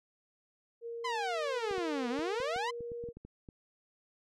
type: tone with pitch glide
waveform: sine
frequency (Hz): 466.2 to 473.3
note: A#4 to A#4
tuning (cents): 0 to +26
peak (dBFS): -38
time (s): 0.81-3.13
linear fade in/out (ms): 50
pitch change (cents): +26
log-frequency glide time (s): 2.19-2.69
type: exponential two-way sweep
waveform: sawtooth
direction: down then up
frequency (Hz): 1046.5 to 234.4 to 1046.5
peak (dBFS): -29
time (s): 1.04-2.71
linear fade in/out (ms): 10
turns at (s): 2.09
type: clicks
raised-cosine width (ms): 3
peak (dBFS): -35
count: 12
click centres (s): 1.711 / 1.781 / 2.191 / 2.402 / 2.562 / 2.807 / 2.918 / 3.039 / 3.088 / 3.17 / 3.25 / 3.488
effects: low-pass 5000 Hz 12 dB/octave